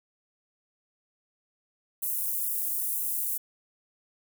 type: high-pass noise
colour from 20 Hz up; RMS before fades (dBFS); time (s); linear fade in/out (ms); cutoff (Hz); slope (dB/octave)
pink; -30; 2.02-3.38; 10; 11000; 24
effects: none